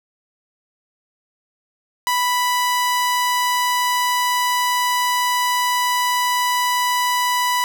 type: tone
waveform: sawtooth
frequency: 987.8 Hz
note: B5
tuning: in tune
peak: -13 dBFS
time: 2.07-7.64 s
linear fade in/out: 0 ms
effects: none